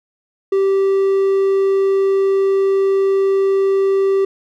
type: tone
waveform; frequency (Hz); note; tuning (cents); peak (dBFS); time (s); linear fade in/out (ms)
triangle; 389.6; G4; -11; -10; 0.52-4.25; 5
effects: none